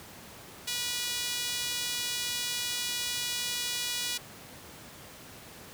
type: tone with high-pass filter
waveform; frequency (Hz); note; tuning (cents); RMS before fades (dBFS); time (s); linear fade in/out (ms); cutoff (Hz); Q
sawtooth; 486.4; B4; -26; -33; 0.67-4.18; 10; 3400; 1.2
effects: pink hiss -48 dBFS RMS until 5.73 s + high-pass 80 Hz 12 dB/octave